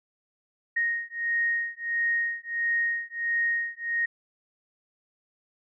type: beating tone pair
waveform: sine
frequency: 1864.7 / 1866.2 Hz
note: A#6 / A#6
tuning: 0 / +1 cents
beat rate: 1.5 Hz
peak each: -28 dBFS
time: 0.76-4.06 s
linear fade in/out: 10 ms
effects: none